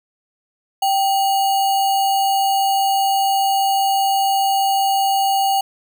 sine tone with sample-and-hold, 782 Hz, G5, 4 cents flat, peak -14 dBFS, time 0.82-5.61 s, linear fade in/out 5 ms, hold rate 3675 Hz, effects none

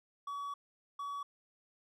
triangle tone bursts at uneven times, 1134 Hz, C#6, 39 cents sharp, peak -36 dBFS, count 2, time 0.27-0.54 / 0.99-1.23 s, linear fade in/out 5 ms, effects none

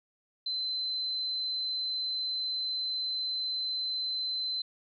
sine tone, 4062 Hz, B7, 48 cents sharp, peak -30 dBFS, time 0.46-4.62 s, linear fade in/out 5 ms, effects none

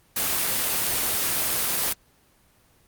white noise, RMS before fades -24 dBFS, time 0.16-1.93 s, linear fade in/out 5 ms, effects pink hiss -60 dBFS RMS until 2.87 s + Opus 24 kbps

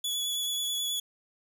sawtooth tone with vibrato, 3406 Hz, G#7, 43 cents sharp, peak -26 dBFS, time 0.04-1 s, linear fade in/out 5 ms, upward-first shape sine, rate 9.3 Hz, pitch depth 17 cents each way, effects none

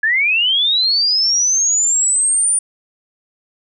sine linear sweep, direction up, 1679 to 9397 Hz, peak -12 dBFS, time 0.03-2.59 s, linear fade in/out 5 ms, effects none

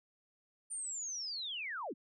sine linear sweep, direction down, 9170 to 164.81 Hz, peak -38 dBFS, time 0.7-1.94 s, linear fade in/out 20 ms, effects none

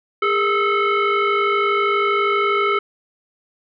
sine tone with frequency modulation, 458.2 Hz, A#4, 30 cents flat, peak -15 dBFS, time 0.22-2.79 s, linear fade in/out 5 ms, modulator 864 Hz, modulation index 2.1, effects none

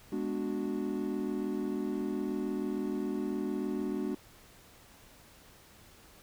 triangle chord, G# half-diminished seventh, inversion none, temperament equal, 207.7 / 246.9 / 293.7 / 370 Hz, G#3 / B3 / D4 / F#4, 0 / 0 / 0 / 0 cents, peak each -35 / -36 / -34 / -35 dBFS, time 0.12-4.15 s, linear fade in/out 5 ms, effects pink hiss -57 dBFS RMS until 6.22 s

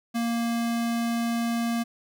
square tone, 233.1 Hz, A#3, in tune, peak -25 dBFS, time 0.14-1.84 s, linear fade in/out 20 ms, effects none

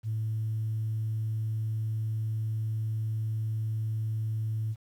sine tone, 110 Hz, A2, in tune, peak -27 dBFS, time 0.03-4.76 s, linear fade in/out 50 ms, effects tanh soft clip ceiling -24 dBFS + 10-bit

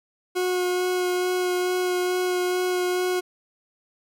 40% pulse tone with vibrato, 362.7 Hz, F#4, 34 cents flat, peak -21 dBFS, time 0.35-3.21 s, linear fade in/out 20 ms, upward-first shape sine, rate 2.3 Hz, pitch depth 10 cents each way, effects none

